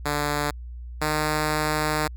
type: tone pair in turn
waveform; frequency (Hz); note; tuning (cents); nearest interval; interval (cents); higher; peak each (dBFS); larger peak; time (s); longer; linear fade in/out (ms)
5% pulse; 146.83 / 152.97; D3 / D#3; 0 / -29; minor second; 71; second; -12 / -11; second; 0.05-0.51 / 1.01-2.08; second; 10
effects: added 60 Hz sine -34 dBFS peak until 2.16 s